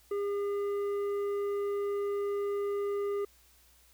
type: tone with tanh clipping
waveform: sine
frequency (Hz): 404.6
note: G#4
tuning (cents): -45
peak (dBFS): -31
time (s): 0.11-3.25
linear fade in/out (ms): 5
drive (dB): 8
effects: added 60 Hz sine -65 dBFS peak until 3.93 s + white hiss -63 dBFS RMS until 3.93 s